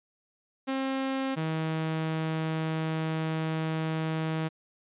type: tone pair in turn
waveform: sawtooth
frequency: 267.1 / 159.37 Hz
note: C4 / D#3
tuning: +36 / +42 cents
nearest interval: major sixth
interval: 894 cents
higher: first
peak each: -24 dBFS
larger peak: neither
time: 0.67-1.36 / 1.36-4.49 s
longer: second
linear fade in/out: 20 ms
effects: resampled to 8000 Hz